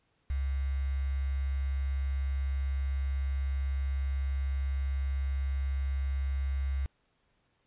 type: tone with quantisation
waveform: sine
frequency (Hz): 68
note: C#2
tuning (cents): -33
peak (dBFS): -28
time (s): 0.3-6.86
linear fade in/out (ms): 0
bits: 8
effects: pink hiss -73 dBFS RMS until 7.66 s + resampled to 8000 Hz